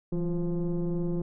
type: tone with frequency modulation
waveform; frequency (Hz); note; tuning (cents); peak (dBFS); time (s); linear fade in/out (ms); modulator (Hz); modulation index
sine; 168.5; E3; +38; -24; 0.12-1.22; 5; 180; 1.1
effects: tanh soft clip ceiling -24 dBFS